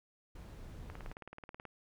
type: noise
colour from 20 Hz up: brown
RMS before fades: -48 dBFS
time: 0.35-1.13 s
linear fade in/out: 5 ms
type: click train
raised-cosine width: 0.5 ms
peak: -32 dBFS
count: 15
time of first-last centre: 0.9-1.653 s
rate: 18.6 Hz
effects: none